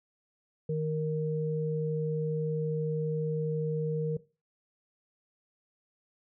sine tone pair together, 155.77 / 466.1 Hz, D#3 / A#4, +2 / 0 cents, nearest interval octave + perfect fifth, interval 1898 cents, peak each -30 / -31 dBFS, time 0.69-4.17 s, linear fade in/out 5 ms, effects noise-tail reverb RT60 0.3 s tail -18 dB re dry

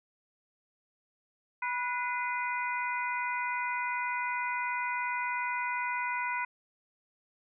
harmonic tone with a mistuned harmonic, 490.8 Hz, B4, 11 cents flat, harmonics 2 / 3 / 4 / 5, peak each -33 / -37 / -36 / -39 dBFS, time 1.62-6.45 s, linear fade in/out 5 ms, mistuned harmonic 4, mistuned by +67 cents, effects none

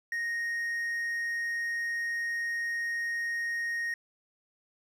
triangle tone, 1864.7 Hz, A#6, in tune, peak -28 dBFS, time 0.12-3.94 s, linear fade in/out 2 ms, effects none

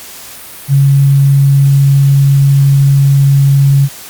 sine tone, 138.7 Hz, C#3, 1 cent sharp, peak -4 dBFS, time 0.68-3.89 s, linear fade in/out 50 ms, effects white hiss -30 dBFS RMS until 4.09 s + Opus 48 kbps

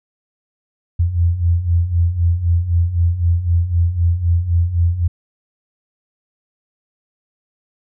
sine beating tone pair, 83.2 / 87.1 Hz, E2 / F2, +17 / -4 cents, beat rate 3.9 Hz, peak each -19 / -14 dBFS, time 0.99-5.08 s, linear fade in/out 10 ms, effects none

